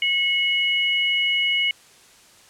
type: tone pair together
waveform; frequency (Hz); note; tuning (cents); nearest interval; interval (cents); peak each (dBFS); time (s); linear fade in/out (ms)
sine; 2187 / 2919; C#7 / F#7; -24 / -24; perfect fourth; 500; -21; 0.02-1.71; 2
effects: white hiss -51 dBFS RMS until 2.49 s + low-pass 9000 Hz 12 dB/octave